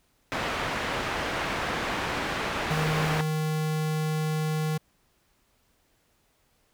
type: low-pass noise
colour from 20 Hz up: white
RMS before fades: -30 dBFS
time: 0.32-3.21 s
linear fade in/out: 0 ms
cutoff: 1900 Hz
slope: 12 dB/octave
type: tone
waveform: square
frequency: 155.56 Hz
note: D#3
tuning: in tune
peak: -26 dBFS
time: 2.7-4.78 s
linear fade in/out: 10 ms
effects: pink hiss -68 dBFS RMS until 6.73 s